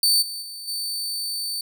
sawtooth tone with level steps, 4550 Hz, C#8, 44 cents sharp, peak -13 / -27 / -31 / -23 dBFS, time 0.03-1.61 s, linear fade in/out 2 ms, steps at 0.21 / 0.41 / 0.67 s, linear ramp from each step 20 ms, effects none

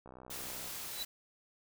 click train, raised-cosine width 1 ms, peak -37 dBFS, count 40, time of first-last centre 0.06-0.675 s, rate 63.4 Hz
white noise, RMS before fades -43 dBFS, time 0.3-1.05 s, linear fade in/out 5 ms
square tone with exponential growth, 3957 Hz, B7, 3 cents sharp, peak -35 dBFS, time 0.86-1.03 s, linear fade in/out 5 ms, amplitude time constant 35 ms
effects none

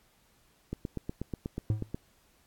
click train, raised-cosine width 3 ms, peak -21 dBFS, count 11, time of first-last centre 0.73-1.945 s, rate 8.23 Hz
triangle tone with exponential decay, 107.3 Hz, A2, 43 cents flat, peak -21 dBFS, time 1.7-1.92 s, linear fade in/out 5 ms, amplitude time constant 46 ms
effects pink hiss -66 dBFS RMS until 2.46 s + AAC 64 kbps

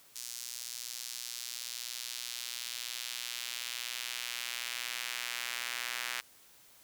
square tone with high-pass filter sweep, 60.5 Hz, B1, 35 cents flat, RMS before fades -40 dBFS, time 0.15-6.21 s, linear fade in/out 10 ms, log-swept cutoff 5800 to 1900 Hz, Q 1.2, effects white hiss -60 dBFS RMS until 6.83 s

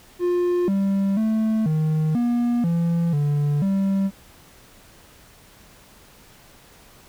triangle tone with pitch steps, 354 / 196.2 / 219.6 / 155.9 / 239.6 / 169.1 / 145.7 / 194.9 Hz, F4 / G3 / A3 / D#3 / A#3 / E3 / D3 / G3, +23 / +2 / -3 / +4 / +48 / +44 / -13 / -10 cents, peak -16 dBFS, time 0.19-4.11 s, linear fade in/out 50 ms, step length 490 ms, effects pink hiss -50 dBFS RMS until 7.08 s

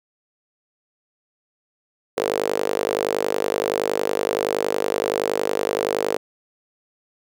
sawtooth tone with high-pass filter, 50.7 Hz, G#1, 41 cents flat, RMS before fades -23 dBFS, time 2.17-6.17 s, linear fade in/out 5 ms, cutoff 460 Hz, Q 4.3, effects none

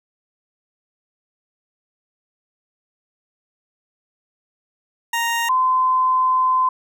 20% pulse / sine tone pair in turn, 932.3 / 1028.1 Hz, A#5 / C6, 0 / -31 cents, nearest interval major second, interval 169 cents, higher second, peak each -14 dBFS, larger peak neither, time 5.13-5.49 / 5.49-6.69 s, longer second, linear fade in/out 5 ms, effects none

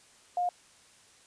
sine tone, 712 Hz, F5, 33 cents sharp, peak -26 dBFS, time 0.37-0.49 s, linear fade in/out 2 ms, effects white hiss -59 dBFS RMS until 1.26 s + resampled to 22050 Hz

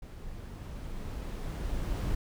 brown noise with level ramp, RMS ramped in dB -44 to -31 dBFS, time 0.02-2.15 s, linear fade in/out 5 ms, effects none

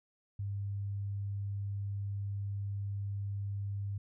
sine tone, 100 Hz, G2, 35 cents sharp, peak -34 dBFS, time 0.39-3.98 s, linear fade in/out 5 ms, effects none

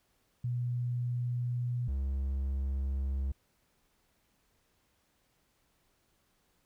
sine / triangle tone pair in turn, 122.1 / 67.56 Hz, B2 / C#2, -19 / -44 cents, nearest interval minor seventh, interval 1025 cents, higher first, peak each -30 / -28 dBFS, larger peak second, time 0.44-1.88 / 1.88-3.32 s, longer neither, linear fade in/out 5 ms, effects pink hiss -73 dBFS RMS until 6.65 s

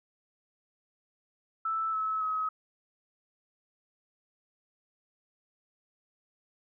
sine tone with pitch steps, 1318.5 / 1296.6 / 1275.1 Hz, E6 / E6 / D#6, 0 / -29 / +42 cents, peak -28 dBFS, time 1.65-2.49 s, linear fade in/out 5 ms, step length 280 ms, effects none

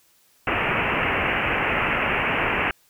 white low-pass noise, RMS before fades -23 dBFS, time 0.47-2.71 s, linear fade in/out 2 ms, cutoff 2800 Hz, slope 96 dB/octave, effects white hiss -60 dBFS RMS until 2.89 s

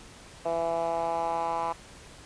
10% pulse tone with band-pass filter sweep, 166.7 Hz, E3, 20 cents sharp, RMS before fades -29 dBFS, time 0.45-1.73 s, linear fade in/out 10 ms, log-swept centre 630 to 970 Hz, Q 3.2, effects pink hiss -49 dBFS RMS until 2.25 s + resampled to 22050 Hz

